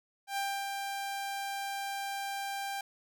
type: tone with ADSR envelope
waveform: sawtooth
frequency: 792 Hz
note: G5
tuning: 18 cents sharp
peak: -27 dBFS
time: 0.27-2.81 s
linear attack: 100 ms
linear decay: 280 ms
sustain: -4 dB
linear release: 3 ms
effects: none